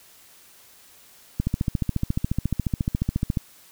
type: click train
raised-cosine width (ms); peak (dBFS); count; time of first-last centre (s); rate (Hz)
5; -10; 29; 1.4-3.372; 14.2
effects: white hiss -52 dBFS RMS until 3.71 s